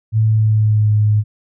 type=tone with pitch glide; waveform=sine; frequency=110 to 105.95 Hz; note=A2 to G#2; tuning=0 to +35 cents; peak=-10 dBFS; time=0.12-1.24 s; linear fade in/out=50 ms; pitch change=-65 cents; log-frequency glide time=0.23-0.92 s; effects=none